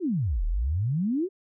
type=exponential two-way sweep; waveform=sine; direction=down then up; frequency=401.4 to 36.21 to 401.4 Hz; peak=-23 dBFS; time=0-1.29 s; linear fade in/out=50 ms; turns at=0.45 s; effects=none